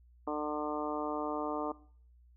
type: harmonic tone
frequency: 150 Hz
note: D3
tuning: 37 cents sharp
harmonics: 2 / 3 / 4 / 5 / 6 / 7 / 8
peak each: -37 / -39 / -40 / -41 / -42 / -42 / -43 dBFS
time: 0.27-1.72 s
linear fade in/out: 5 ms
effects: noise-tail reverb RT60 0.5 s tail -19 dB re dry + added 60 Hz sine -58 dBFS peak until 2.36 s